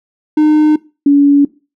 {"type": "tone pair in turn", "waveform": ["triangle", "sine"], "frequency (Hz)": [305.1, 284.2], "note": ["D#4", "C#4"], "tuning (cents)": [-34, 43], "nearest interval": "minor second", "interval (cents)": 123, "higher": "first", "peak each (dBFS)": -4, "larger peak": "neither", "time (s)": [[0.37, 0.76], [1.06, 1.45]], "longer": "neither", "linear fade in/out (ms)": 5, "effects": ["noise-tail reverb RT60 0.3 s tail -20 dB re dry"]}